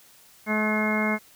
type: harmonic tone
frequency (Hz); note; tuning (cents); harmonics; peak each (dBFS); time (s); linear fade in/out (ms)
214.4; A3; -45; 1 / 2 / 3 / 4 / 5 / 6 / 7 / 8 / 10; -25 / -33 / -31 / -35 / -34 / -37 / -35 / -36 / -27; 0.46-1.19; 50
effects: white hiss -54 dBFS RMS until 1.35 s